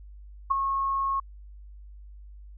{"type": "tone with ADSR envelope", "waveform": "sine", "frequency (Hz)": 1091, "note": "C#6", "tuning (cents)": -28, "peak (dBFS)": -17, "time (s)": [0.5, 1.2], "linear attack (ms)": 14, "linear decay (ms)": 10, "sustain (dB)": -7, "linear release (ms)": 5, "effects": ["added 50 Hz sine -43 dBFS peak until 2.57 s"]}